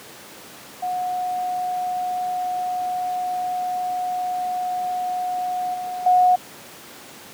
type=tone with level steps; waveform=sine; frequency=728 Hz; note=F#5; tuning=28 cents flat; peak=-22 / -26 / -12 dBFS; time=0.82-6.36 s; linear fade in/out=10 ms; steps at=5.74 / 6.06 s; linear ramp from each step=5 ms; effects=pink hiss -41 dBFS RMS until 7.33 s + high-pass 200 Hz 12 dB/octave